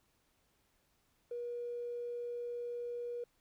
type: tone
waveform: triangle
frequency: 480.1 Hz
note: B4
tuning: 49 cents flat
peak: -34 dBFS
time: 1.31-3.24 s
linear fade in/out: 5 ms
effects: tanh soft clip ceiling -36 dBFS + pink hiss -75 dBFS RMS until 3.4 s